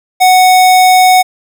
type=tone; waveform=square; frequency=740 Hz; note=F#5; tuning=in tune; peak=-4 dBFS; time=0.2-1.23 s; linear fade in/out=20 ms; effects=none